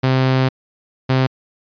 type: tone pair in turn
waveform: sawtooth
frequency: 130.81 / 130.81 Hz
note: C3 / C3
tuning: 0 / 0 cents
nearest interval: unison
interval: 0 cents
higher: neither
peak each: -9 dBFS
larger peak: neither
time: 0.03-0.49 / 1.09-1.27 s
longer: first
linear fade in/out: 10 ms
effects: resampled to 11025 Hz